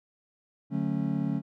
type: chord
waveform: triangle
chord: D major seventh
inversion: none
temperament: just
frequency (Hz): 146.83 / 183.54 / 220.2 / 275.3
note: D3 / F#3 / A3 / C#4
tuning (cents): 0 / -14 / +2 / -12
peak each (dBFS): -30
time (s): 0.7-1.42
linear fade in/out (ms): 50
effects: none